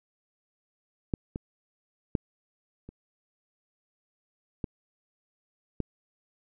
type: clicks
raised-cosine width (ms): 3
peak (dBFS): -14 / -20 / -12 / -30 / -18 / -16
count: 6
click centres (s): 1.138 / 1.359 / 2.152 / 2.89 / 4.642 / 5.803
effects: none